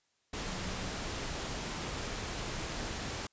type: tone in noise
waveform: sine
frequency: 185 Hz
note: F#3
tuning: in tune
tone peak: -45 dBFS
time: 0.48-0.91 s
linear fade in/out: 5 ms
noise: pink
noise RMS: -38 dBFS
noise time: 0.33-3.27 s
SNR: -10 dB
effects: white hiss -75 dBFS RMS until 3.32 s + resampled to 16000 Hz